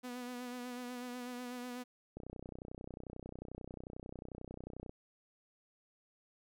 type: tone with vibrato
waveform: sawtooth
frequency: 246.9 Hz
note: B3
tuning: in tune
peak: -38 dBFS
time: 0.03-1.84 s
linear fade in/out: 20 ms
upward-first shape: sine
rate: 8.1 Hz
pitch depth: 30 cents each way
type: click train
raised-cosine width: 2 ms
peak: -32 dBFS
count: 86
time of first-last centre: 2.17-4.894 s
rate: 31.2 Hz
effects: none